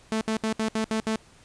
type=tone bursts; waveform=sawtooth; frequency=220 Hz; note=A3; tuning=in tune; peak=-20 dBFS; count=7; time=0.12-1.159 s; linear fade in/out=0 ms; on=91 ms; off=67 ms; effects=pink hiss -55 dBFS RMS until 1.44 s + resampled to 22050 Hz